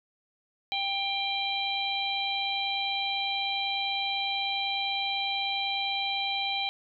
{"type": "harmonic tone", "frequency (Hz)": 791, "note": "G5", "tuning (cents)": 15, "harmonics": [1, 3, 4, 5], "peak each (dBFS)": [-33, -33, -33, -33], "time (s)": [0.72, 6.69], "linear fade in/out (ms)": 0, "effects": []}